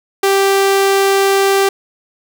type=tone; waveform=sawtooth; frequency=392 Hz; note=G4; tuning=in tune; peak=-6 dBFS; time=0.23-1.69 s; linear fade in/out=5 ms; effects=none